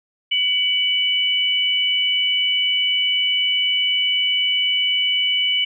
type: tone pair together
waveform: sine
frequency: 2272 / 2972 Hz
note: C#7 / F#7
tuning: +42 / +7 cents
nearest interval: perfect fourth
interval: 465 cents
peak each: -23 / -17 dBFS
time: 0.31-5.65 s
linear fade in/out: 10 ms
effects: none